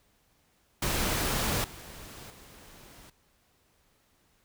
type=noise with level steps; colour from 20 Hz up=pink; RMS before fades=-29 / -46 / -52 dBFS; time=0.82-3.1 s; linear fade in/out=5 ms; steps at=1.64 / 2.3 s; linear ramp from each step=2 ms; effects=pink hiss -68 dBFS RMS until 4.44 s